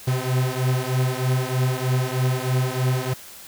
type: beating tone pair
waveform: 45% pulse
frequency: 126.8 / 130 Hz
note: B2 / C3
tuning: +46 / -11 cents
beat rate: 3.2 Hz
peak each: -23 / -23 dBFS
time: 0.07-3.14 s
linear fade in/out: 10 ms
effects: white hiss -42 dBFS RMS until 3.47 s